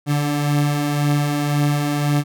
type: beating tone pair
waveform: 30% pulse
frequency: 144.4 / 146.3 Hz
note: D3 / D3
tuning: -29 / -6 cents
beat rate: 1.9 Hz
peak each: -22 / -15 dBFS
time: 0.06-2.24 s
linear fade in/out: 50 ms
effects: none